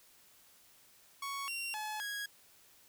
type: tone with pitch steps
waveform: sawtooth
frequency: 1112 / 2753 / 855 / 1652 Hz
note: C#6 / F7 / A5 / G#6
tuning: +5 / -25 / -50 / -10 cents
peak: -34 dBFS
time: 1.22-2.26 s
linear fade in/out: 5 ms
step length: 260 ms
effects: white hiss -63 dBFS RMS until 2.88 s